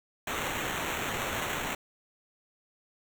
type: noise with sample-and-hold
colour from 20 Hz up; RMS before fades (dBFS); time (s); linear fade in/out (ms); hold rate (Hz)
blue; -33; 0.27-1.75; 5; 4900
effects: none

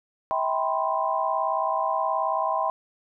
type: chord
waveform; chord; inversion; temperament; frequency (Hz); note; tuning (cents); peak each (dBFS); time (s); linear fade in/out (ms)
sine; C major seventh; first; equal with one note detuned; 645.3 / 784 / 987.8 / 1046.5; E5 / G5 / B5 / C6; -37 / 0 / 0 / 0; -28; 0.31-2.7; 0
effects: none

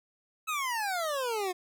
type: exponential sweep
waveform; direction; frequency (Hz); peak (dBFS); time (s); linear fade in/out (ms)
25% pulse; down; 1311 to 353.6; -26; 0.47-1.53; 20
effects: none

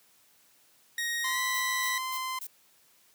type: tone with pitch glide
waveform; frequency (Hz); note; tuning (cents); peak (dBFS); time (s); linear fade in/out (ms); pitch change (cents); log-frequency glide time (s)
sawtooth; 1876 to 1963.6; A#6 to B6; +11 to -10; -26; 0.98-1.98; 2; +79; 1.27-1.4
type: tone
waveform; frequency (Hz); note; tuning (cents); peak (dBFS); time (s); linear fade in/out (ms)
sawtooth; 1036; C6; -17; -28; 1.24-2.39; 5
type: noise bursts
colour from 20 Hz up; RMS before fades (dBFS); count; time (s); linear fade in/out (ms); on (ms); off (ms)
violet; -39; 4; 1.54-2.47; 5; 60; 230
effects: white hiss -63 dBFS RMS until 3.14 s + high-pass 100 Hz 12 dB/octave

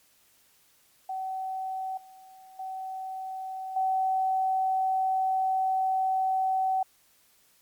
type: tone with level steps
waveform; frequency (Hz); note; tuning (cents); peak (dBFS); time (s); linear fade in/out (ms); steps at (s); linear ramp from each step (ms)
sine; 759; F#5; +44; -30 / -48 / -33 / -23; 1.09-6.83; 5; 1.97 / 2.59 / 3.76; 5
effects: white hiss -63 dBFS RMS until 7.61 s + MP3 96 kbps

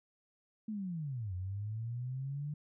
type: linear two-way sweep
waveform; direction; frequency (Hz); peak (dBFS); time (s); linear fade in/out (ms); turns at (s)
sine; down then up; 222.5 to 88.9 to 150.2; -36; 0.68-2.54; 5; 1.34
effects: none

